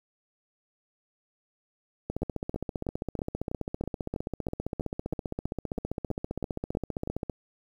two click trains, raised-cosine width 2 ms, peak -18 / -19 dBFS, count 80 / 16, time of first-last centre 2.1-7.297 / 2.22-7.074 s, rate 15.2 / 3.09 Hz, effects 9-bit

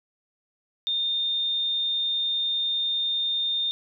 sine tone, 3635 Hz, A#7, 44 cents flat, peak -23 dBFS, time 0.87-3.71 s, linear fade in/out 0 ms, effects none

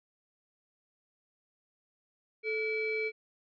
triangle ring-modulated tone, 933 Hz, A#5, 1 cent sharp, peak -25 dBFS, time 2.43-3.12 s, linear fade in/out 50 ms, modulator 1370 Hz, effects resampled to 11025 Hz

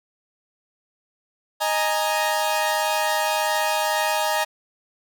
sawtooth chord, D# suspended fourth, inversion none, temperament equal, 622.3 / 830.6 / 932.3 Hz, D#5 / G#5 / A#5, 0 / 0 / 0 cents, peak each -21 dBFS, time 1.6-4.45 s, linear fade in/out 20 ms, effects none

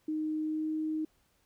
sine tone with pitch glide, 310 to 312.2 Hz, D#4 to D#4, -6 to +6 cents, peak -30 dBFS, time 0.08-1.05 s, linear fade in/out 5 ms, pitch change +12 cents, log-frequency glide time 0.42-0.69 s, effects pink hiss -71 dBFS RMS until 1.45 s

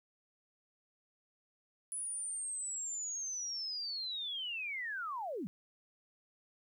sine linear sweep, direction down, 10000 to 159.9 Hz, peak -37 dBFS, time 1.92-5.47 s, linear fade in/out 0 ms, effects 12-bit

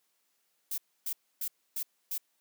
violet noise bursts, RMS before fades -34 dBFS, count 5, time 0.71-2.18 s, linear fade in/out 5 ms, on 70 ms, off 280 ms, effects white hiss -75 dBFS RMS until 2.4 s + high-pass 200 Hz 12 dB/octave

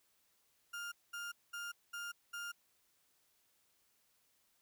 35% pulse tone bursts, 1406 Hz, F6, 11 cents sharp, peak -40 dBFS, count 5, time 0.73-2.52 s, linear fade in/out 10 ms, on 190 ms, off 210 ms, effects white hiss -75 dBFS RMS until 4.61 s

